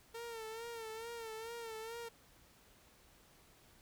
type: tone with vibrato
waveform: sawtooth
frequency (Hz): 454.3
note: A#4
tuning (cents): -45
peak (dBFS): -40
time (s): 0.14-2.09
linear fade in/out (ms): 10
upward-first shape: sine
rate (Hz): 2.3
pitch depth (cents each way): 61
effects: pink hiss -65 dBFS RMS until 3.81 s